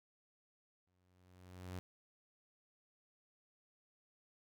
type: tone with exponential growth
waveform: sawtooth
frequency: 91.1 Hz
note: F#2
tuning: 26 cents flat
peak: -38 dBFS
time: 0.87-1.79 s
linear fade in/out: 0 ms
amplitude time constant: 200 ms
effects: none